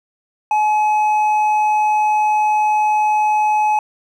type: tone with hard clipping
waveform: triangle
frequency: 850 Hz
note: G#5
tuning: 40 cents sharp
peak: -14 dBFS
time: 0.51-3.79 s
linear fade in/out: 2 ms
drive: 8 dB
effects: none